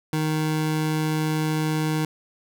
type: tone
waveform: 25% pulse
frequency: 155.56 Hz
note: D#3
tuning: in tune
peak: -18 dBFS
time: 0.13-2.05 s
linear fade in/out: 2 ms
effects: none